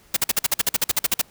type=noise bursts; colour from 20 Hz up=white; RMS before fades=-19 dBFS; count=15; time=0.14-1.216 s; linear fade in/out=5 ms; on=26 ms; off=49 ms; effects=pink hiss -54 dBFS RMS until 1.3 s